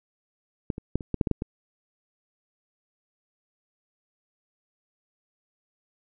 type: clicks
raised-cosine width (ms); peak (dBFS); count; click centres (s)
3; -13 / -22 / -10 / -24 / -13 / -8 / -12 / -10 / -16; 9; 0.702 / 0.781 / 0.956 / 1.008 / 1.143 / 1.212 / 1.272 / 1.313 / 1.421
effects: none